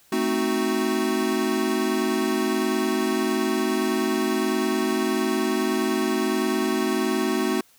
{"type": "chord", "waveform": "square", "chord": "A diminished seventh", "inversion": "none", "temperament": "equal", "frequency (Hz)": [220, 261.6, 311.1, 370], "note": ["A3", "C4", "Eb4", "Gb4"], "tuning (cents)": [0, 0, 0, 0], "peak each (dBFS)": [-28, -28, -29, -26], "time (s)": [0.12, 7.61], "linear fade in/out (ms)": 5, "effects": ["white hiss -57 dBFS RMS until 7.78 s"]}